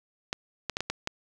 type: clicks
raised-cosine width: 0.2 ms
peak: -12 dBFS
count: 6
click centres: 0.329 / 0.697 / 0.769 / 0.806 / 0.9 / 1.074 s
effects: none